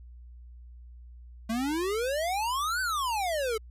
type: exponential two-way sweep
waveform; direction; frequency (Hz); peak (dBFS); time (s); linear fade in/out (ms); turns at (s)
square; up then down; 217.1 to 1551 to 423.9; -28; 1.49-3.58; 10; 2.81
effects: added 60 Hz sine -45 dBFS peak until 3.7 s + resampled to 32000 Hz